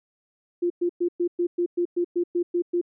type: tone bursts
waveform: sine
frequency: 349.2 Hz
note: F4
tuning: in tune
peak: -20 dBFS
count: 12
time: 0.62-2.814 s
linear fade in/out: 10 ms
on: 82 ms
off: 110 ms
effects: none